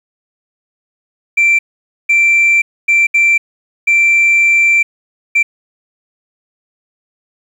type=tone bursts at uneven times; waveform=sine; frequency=2349 Hz; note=D7; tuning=in tune; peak=-5 dBFS; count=6; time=1.37-1.59 / 2.09-2.62 / 2.88-3.07 / 3.14-3.38 / 3.87-4.83 / 5.35-5.43 s; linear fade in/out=10 ms; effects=tanh soft clip ceiling -5 dBFS + 7-bit